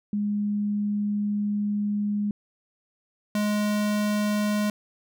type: tone pair in turn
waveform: sine / square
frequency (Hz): 206.5 / 208.9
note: G#3 / G#3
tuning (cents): -10 / +10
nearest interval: unison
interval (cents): 20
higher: second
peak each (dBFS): -23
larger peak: neither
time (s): 0.13-2.31 / 3.35-4.7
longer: first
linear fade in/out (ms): 2
effects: none